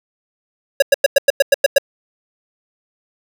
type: tone bursts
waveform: square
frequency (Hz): 554.4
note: C#5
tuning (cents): 0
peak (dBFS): -7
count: 9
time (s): 0.8-1.783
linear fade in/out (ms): 5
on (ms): 23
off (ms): 97
effects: none